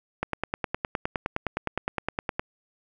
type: click train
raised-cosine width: 0.5 ms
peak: -11 dBFS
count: 22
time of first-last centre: 0.23-2.395 s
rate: 9.7 Hz
effects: none